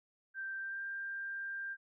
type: tone with pitch glide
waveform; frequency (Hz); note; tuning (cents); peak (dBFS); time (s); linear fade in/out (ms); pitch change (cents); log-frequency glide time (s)
sine; 1568 to 1589; G6 to G6; 0 to +23; -38; 0.34-1.77; 50; +23; 0.58-0.83
effects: none